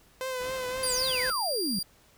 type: tone with vibrato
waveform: sawtooth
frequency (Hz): 512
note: C5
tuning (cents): -38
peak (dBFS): -27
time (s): 0.21-1.3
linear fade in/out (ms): 0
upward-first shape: triangle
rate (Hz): 3.8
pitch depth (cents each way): 48
type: low-pass noise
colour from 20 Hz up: pink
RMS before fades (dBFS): -45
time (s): 0.38-1.34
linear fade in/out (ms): 50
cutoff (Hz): 5600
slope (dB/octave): 96
type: tone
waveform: sawtooth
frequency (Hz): 4765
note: D8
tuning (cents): +24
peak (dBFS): -27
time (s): 0.83-1.83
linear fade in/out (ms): 5
type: exponential sweep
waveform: sine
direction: down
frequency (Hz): 10720 to 176.8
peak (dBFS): -29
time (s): 0.83-1.79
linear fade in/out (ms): 2
effects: pink hiss -60 dBFS RMS until 2.17 s